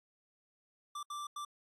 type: tone bursts at uneven times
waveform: square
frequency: 1174.7 Hz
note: D6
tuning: in tune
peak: -40 dBFS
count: 3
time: 0.95-1.03 / 1.1-1.27 / 1.36-1.45 s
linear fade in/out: 5 ms
effects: low-pass 11000 Hz 12 dB/octave + AAC 64 kbps